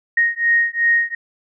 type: beating tone pair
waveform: sine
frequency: 1864.7 / 1867.4 Hz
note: A#6 / A#6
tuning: 0 / +3 cents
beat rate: 2.7 Hz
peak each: -17 dBFS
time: 0.17-1.15 s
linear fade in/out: 5 ms
effects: none